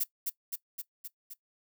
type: noise with echo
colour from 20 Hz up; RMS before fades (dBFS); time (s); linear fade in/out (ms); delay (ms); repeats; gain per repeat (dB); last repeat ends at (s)
violet; -29; 0-0.04; 10; 260; 5; -3; 1.34
effects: noise-tail reverb RT60 0.1 s tail -18 dB re dry